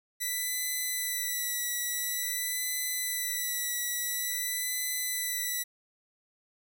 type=tone with vibrato; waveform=5% pulse; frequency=1975.5 Hz; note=B6; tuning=in tune; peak=-20 dBFS; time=0.2-5.64 s; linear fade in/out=20 ms; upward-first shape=sine; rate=0.48 Hz; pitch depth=27 cents each way; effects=none